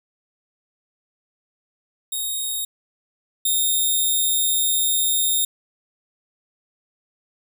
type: tone pair in turn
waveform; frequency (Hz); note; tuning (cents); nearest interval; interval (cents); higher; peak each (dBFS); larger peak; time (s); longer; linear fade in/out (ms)
5% pulse; 3729 / 3676; A#7 / A#7; 0 / -25; unison; 25; first; -16 / -10; second; 2.12-2.65 / 3.45-5.45; second; 5
effects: none